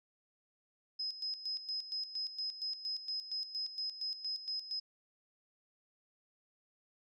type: tone with tremolo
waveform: sine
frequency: 5080 Hz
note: D#8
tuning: 35 cents sharp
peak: -35 dBFS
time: 0.99-4.8 s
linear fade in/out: 10 ms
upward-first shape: square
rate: 4.3 Hz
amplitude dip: 70%
effects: none